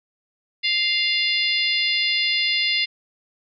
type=harmonic tone; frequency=698.5 Hz; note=F5; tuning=in tune; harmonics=3 / 4 / 5 / 6 / 7; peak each=-23 / -24 / -25 / -26 / -26 dBFS; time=0.63-2.86 s; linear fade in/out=20 ms; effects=MP3 96 kbps